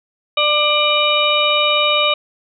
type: harmonic tone with a mistuned harmonic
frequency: 595 Hz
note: D5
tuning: 22 cents sharp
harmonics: 1 / 2 / 4 / 5 / 6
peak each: -19 / -19 / -19 / -19 / -19 dBFS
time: 0.37-2.14 s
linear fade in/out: 5 ms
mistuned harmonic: 6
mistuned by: +82 cents
effects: none